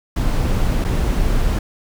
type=noise with dropouts; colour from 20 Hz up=brown; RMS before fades=-17 dBFS; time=0.16-1.59 s; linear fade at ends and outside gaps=5 ms; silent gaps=0.843-0.847 s; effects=none